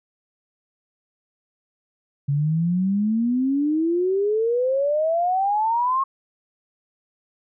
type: exponential sweep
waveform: sine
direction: up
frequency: 138.59 to 1093 Hz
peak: -18 dBFS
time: 2.28-6.04 s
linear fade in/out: 10 ms
effects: none